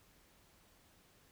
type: silence
effects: pink hiss -67 dBFS RMS until 1.31 s